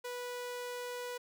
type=tone; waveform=sawtooth; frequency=490.9 Hz; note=B4; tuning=10 cents flat; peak=-35 dBFS; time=0.04-1.18 s; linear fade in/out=10 ms; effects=none